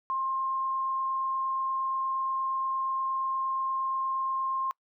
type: tone with frequency modulation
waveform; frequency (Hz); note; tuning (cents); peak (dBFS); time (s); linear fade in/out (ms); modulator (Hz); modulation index
sine; 1061; C6; +24; -27; 0.1-4.71; 0; 28.5; 0.22
effects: noise-tail reverb RT60 0.1 s tail -26 dB re dry